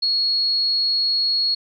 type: tone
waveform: sine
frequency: 4325 Hz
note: C#8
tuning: 43 cents flat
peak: -17 dBFS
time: 0.02-1.55 s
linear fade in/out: 10 ms
effects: none

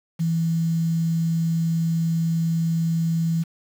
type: tone with quantisation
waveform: sine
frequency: 164.81 Hz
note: E3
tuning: in tune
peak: -19 dBFS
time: 0.19-3.44 s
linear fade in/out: 20 ms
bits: 7
effects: none

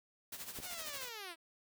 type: noise with tremolo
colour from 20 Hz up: white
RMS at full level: -44 dBFS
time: 0.32-1.09 s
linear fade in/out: 5 ms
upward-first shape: sine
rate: 13 Hz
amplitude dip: 65%
type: clicks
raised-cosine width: 2 ms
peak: -34 / -39 dBFS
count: 2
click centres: 0.588 / 0.601 s
type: linear sweep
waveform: 5% pulse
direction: down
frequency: 758 to 317.2 Hz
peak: -33 dBFS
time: 0.62-1.36 s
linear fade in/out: 50 ms
effects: none

